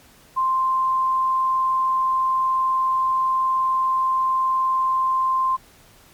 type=tone; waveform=sine; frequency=1046.5 Hz; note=C6; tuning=in tune; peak=-17 dBFS; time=0.36-5.57 s; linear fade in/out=20 ms; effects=pink hiss -51 dBFS RMS until 6.13 s + MP3 96 kbps